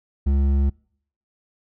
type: tone with hard clipping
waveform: sine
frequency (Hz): 69.3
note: C#2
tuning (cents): 0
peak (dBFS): -18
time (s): 0.26-0.7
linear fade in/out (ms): 10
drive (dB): 8
effects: noise-tail reverb RT60 0.6 s tail -26 dB re dry